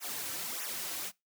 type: noise with flanger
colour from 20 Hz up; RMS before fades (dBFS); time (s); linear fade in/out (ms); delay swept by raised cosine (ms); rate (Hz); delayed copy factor
white; -38; 0-1.12; 50; 0.22 to 4.92; 1.6; -1
effects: noise-tail reverb RT60 0.2 s tail -22 dB re dry + high-pass 150 Hz 12 dB/octave